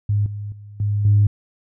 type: tone with level steps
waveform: sine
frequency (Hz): 103.1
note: G#2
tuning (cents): -12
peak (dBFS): -15 / -26 / -36 / -17 / -10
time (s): 0.09-1.27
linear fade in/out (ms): 5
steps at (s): 0.26 / 0.52 / 0.8 / 1.05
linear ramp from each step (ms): 2
effects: tanh soft clip ceiling -6 dBFS